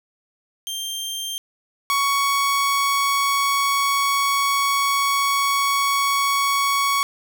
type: tone pair in turn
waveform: sawtooth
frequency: 3169 / 1116.2 Hz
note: G7 / C#6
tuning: +18 / +12 cents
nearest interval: octave + tritone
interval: 1806 cents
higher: first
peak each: -23 / -14 dBFS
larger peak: second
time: 0.67-1.38 / 1.9-7.03 s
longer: second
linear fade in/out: 0 ms
effects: none